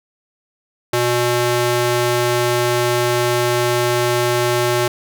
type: tone with high-pass filter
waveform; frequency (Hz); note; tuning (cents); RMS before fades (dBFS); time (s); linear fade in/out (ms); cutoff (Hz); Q
square; 121.2; B2; -32; -17; 0.93-4.88; 5; 290; 0.79
effects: none